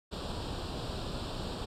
pink noise with comb filter, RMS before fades -37 dBFS, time 0.11-1.66 s, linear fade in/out 20 ms, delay 0.24 ms, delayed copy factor +0.8, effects low-pass 5000 Hz 12 dB/octave

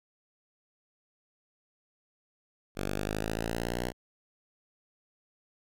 5% pulse linear sweep, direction up, 48 to 61.74 Hz, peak -20 dBFS, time 2.75-3.93 s, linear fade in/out 50 ms, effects none

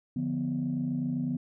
sine chord, B diminished, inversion first, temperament equal, 146.83 / 174.61 / 246.9 Hz, D3 / F3 / B3, 0 / 0 / 0 cents, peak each -33 / -34 / -29 dBFS, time 0.16-1.37 s, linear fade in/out 5 ms, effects tanh soft clip ceiling -21 dBFS

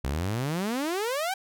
sawtooth exponential sweep, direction up, 61.7 to 797 Hz, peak -23 dBFS, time 0.04-1.34 s, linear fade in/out 5 ms, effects none

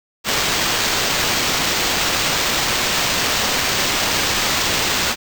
white noise with sample-and-hold, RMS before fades -19 dBFS, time 0.24-5.16 s, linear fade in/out 50 ms, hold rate 11025 Hz, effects none

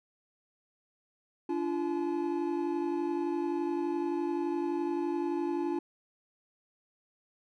triangle tone cluster, 291.2 / 342.9 / 856 Hz, D4 / F4 / A5, -15 / -32 / -48 cents, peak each -32 / -29 / -38 dBFS, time 1.49-5.79 s, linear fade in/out 5 ms, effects none

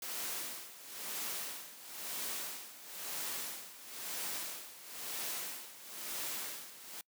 white noise with tremolo, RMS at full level -39 dBFS, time 0.02-7.01 s, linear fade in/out 2 ms, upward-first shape sine, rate 1 Hz, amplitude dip 80%, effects noise-tail reverb RT60 0.1 s tail -26 dB re dry + high-pass 200 Hz 12 dB/octave

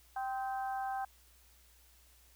harmonic tone with a mistuned harmonic, 260 Hz, C4, 11 cents flat, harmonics 3 / 4 / 5 / 6, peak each -35 / -47 / -49 / -46 dBFS, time 0.16-1.05 s, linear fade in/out 5 ms, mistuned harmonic 5, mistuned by -31 cents, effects added 60 Hz sine -64 dBFS peak until 2.35 s + white hiss -65 dBFS RMS until 2.35 s

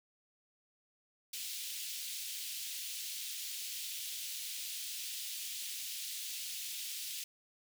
pink high-pass noise, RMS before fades -42 dBFS, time 1.33-7.24 s, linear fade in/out 5 ms, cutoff 2900 Hz, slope 24 dB/octave, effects none

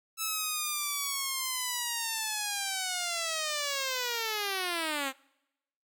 5% pulse linear sweep, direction down, 1316 to 260 Hz, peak -19 dBFS, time 0.17-5.13 s, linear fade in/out 50 ms, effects noise-tail reverb RT60 0.9 s tail -25 dB re dry

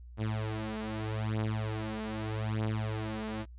sawtooth beating tone pair, 108.4 / 109.21 Hz, A2 / A2, -25 / -12 cents, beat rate 0.81 Hz, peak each -31 / -31 dBFS, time 0.17-3.46 s, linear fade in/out 50 ms, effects added 60 Hz sine -46 dBFS peak until 3.58 s + resampled to 8000 Hz

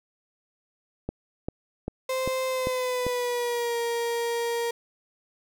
click train, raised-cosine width 2 ms, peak -16 dBFS, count 6, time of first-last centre 1.09-3.066 s, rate 2.53 Hz
35% pulse tone with pitch glide, 520 to 468.7 Hz, C5 to A#4, -11 to +9 cents, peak -24 dBFS, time 2.09-4.71 s, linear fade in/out 5 ms, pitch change -180 cents, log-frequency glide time 2.47-3.78 s
effects none

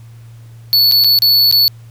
square tone with dropouts, 4435 Hz, C#8, in tune, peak -8 dBFS, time 0.73-1.68 s, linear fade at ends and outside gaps 0 ms, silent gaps 0.914-0.921 / 1.039-1.045 / 1.188-1.221 / 1.513-1.525 s, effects added 115 Hz sine -34 dBFS peak until 1.9 s + pink hiss -51 dBFS RMS until 1.9 s

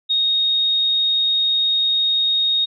sine tone, 3729 Hz, A#7, in tune, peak -15 dBFS, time 0.09-2.66 s, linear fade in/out 20 ms, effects none

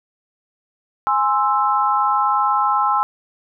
sine chord, Ab augmented, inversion none, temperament equal, 830.6 / 1046.5 / 1318.5 Hz, Ab5 / C6 / E6, 0 / 0 / 0 cents, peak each -19 dBFS, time 1.07-3.03 s, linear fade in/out 0 ms, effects none

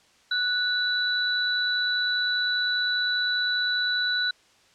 sine tone pair together, 1480 / 3955 Hz, F#6 / B7, 0 / +2 cents, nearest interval octave + perfect fourth, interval 1702 cents, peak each -25 dBFS, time 0.31-4.31 s, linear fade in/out 5 ms, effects white hiss -59 dBFS RMS until 4.74 s + low-pass 6000 Hz 12 dB/octave

